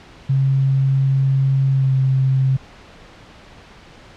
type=tone with pitch glide; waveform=sine; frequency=135.1 to 132.7 Hz; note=C#3 to C3; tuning=-44 to +25 cents; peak=-13 dBFS; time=0.29-2.57 s; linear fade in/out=10 ms; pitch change=-31 cents; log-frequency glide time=1.72-1.93 s; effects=pink hiss -43 dBFS RMS until 4.16 s + low-pass 4000 Hz 12 dB/octave